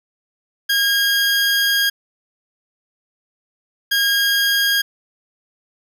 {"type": "tone bursts at uneven times", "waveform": "20% pulse", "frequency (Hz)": 1627, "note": "G#6", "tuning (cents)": -36, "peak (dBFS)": -10, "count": 2, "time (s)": [[0.69, 1.9], [3.91, 4.82]], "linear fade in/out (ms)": 10, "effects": []}